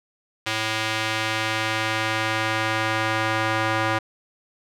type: tone with band-pass filter sweep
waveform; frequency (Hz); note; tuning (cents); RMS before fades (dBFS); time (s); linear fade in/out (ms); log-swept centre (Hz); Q
square; 110; A2; 0; -24; 0.46-3.99; 10; 2900 to 1400; 0.91
effects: none